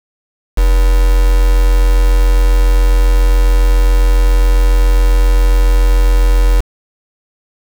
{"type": "tone with quantisation", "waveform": "sine", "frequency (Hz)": 43.65, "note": "F1", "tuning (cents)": 0, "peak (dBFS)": -6, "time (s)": [0.57, 6.61], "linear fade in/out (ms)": 10, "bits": 3, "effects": []}